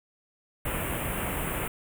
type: band-stop noise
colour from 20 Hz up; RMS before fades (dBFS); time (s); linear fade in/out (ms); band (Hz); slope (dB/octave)
pink; -31; 0.65-1.68; 5; 3000 to 8500; 48
effects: none